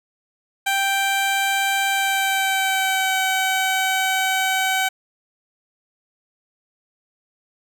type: tone with pitch glide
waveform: 15% pulse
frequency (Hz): 784 to 760.4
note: G5 to F#5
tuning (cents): 0 to +47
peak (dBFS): -12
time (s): 0.66-4.89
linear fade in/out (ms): 10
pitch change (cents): -53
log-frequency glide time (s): 1.9-3.19
effects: none